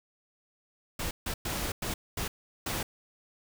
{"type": "noise bursts at uneven times", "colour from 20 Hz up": "pink", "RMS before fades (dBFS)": -33, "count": 6, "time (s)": [[0.99, 1.11], [1.26, 1.34], [1.45, 1.72], [1.82, 1.94], [2.17, 2.28], [2.66, 2.83]], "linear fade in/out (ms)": 5, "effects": []}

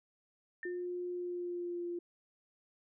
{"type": "tone with exponential decay", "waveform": "sine", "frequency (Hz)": 1800, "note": "A6", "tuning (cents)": 39, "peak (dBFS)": -38, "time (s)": [0.63, 0.86], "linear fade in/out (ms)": 1, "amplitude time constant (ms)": 48}
{"type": "tone with pitch glide", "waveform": "sine", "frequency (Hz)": [356.1, 347.4], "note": ["F4", "F4"], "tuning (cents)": [34, -9], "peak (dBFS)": -36, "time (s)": [0.65, 1.99], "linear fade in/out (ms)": 5, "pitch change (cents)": -43, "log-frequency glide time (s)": [1.11, 1.88]}
{"effects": []}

